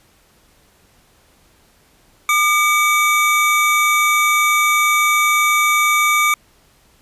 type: tone pair together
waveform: square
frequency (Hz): 1206 / 2277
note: D6 / C#7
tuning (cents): +46 / +46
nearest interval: major seventh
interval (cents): 1100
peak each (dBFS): -16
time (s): 2.29-6.34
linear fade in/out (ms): 2
effects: pink hiss -54 dBFS RMS until 7.01 s + resampled to 32000 Hz